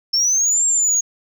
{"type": "linear two-way sweep", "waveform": "sine", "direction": "up then down", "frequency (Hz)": [5320, 7490, 6600], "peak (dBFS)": -12, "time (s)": [0.13, 1.01], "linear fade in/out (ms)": 10, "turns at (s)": 0.65, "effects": ["tanh soft clip ceiling -12 dBFS"]}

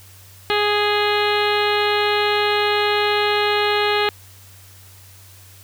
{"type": "harmonic tone", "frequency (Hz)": 415.3, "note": "G#4", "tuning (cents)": 0, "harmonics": [1, 2, 3, 4, 5, 6, 7, 8, 9, 10], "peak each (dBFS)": [-20, -23, -25, -26, -27, -28, -28, -29, -30, -30], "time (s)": [0.5, 4.09], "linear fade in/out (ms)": 0, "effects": ["added 95 Hz sine -45 dBFS peak until 5.63 s", "white hiss -47 dBFS RMS until 5.63 s"]}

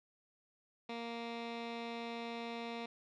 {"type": "tone with low-pass filter", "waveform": "15% pulse", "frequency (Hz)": 233.1, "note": "A#3", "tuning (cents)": 0, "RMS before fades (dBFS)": -43, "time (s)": [0.89, 2.86], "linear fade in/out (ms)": 5, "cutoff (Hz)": 3500, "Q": 2, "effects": []}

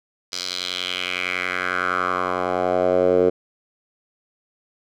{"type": "tone with band-pass filter sweep", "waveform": "10% pulse", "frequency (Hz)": 90.8, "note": "F#2", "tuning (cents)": -32, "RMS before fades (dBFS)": -22, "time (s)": [0.32, 3.3], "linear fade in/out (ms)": 10, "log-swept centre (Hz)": [5000, 440], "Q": 3.3, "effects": []}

